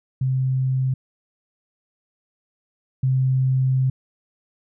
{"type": "tone pair in turn", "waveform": "sine", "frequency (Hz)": [130.81, 130.81], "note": ["C3", "C3"], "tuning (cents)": [0, 0], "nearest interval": "unison", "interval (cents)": 0, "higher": "neither", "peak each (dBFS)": [-18, -16], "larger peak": "second", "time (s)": [[0.21, 0.94], [3.03, 3.9]], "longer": "second", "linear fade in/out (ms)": 5, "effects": []}